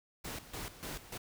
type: noise with tremolo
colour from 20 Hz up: pink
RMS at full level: -42 dBFS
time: 0.24-1.18 s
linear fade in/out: 10 ms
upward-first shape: square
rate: 3.4 Hz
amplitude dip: 75%
effects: none